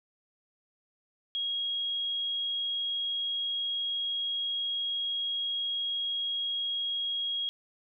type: tone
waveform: sine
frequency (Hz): 3287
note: G#7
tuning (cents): -19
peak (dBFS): -29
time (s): 1.35-7.49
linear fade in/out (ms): 0
effects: none